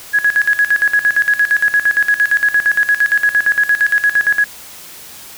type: tone with tremolo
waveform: sine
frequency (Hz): 1671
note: G#6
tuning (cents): +10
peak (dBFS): -8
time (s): 0.13-4.45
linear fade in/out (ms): 20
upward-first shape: square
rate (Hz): 8.7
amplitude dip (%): 80
effects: white hiss -35 dBFS RMS until 5.37 s